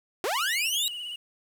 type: linear sweep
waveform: sawtooth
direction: up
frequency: 330.8 to 3891 Hz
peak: -22 dBFS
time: 0.24-0.88 s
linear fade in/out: 0 ms
type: tone with vibrato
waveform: triangle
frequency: 2900 Hz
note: F#7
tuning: 35 cents flat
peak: -32 dBFS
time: 0.35-1.16 s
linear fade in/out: 5 ms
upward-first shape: triangle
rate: 17 Hz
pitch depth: 63 cents each way
effects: 9-bit